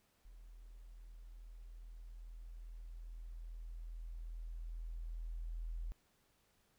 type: tone with level ramp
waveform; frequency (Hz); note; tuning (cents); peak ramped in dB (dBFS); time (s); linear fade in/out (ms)
sine; 41.2; E1; 0; -53 to -39; 0.25-5.92; 0
effects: pink hiss -75 dBFS RMS until 6.78 s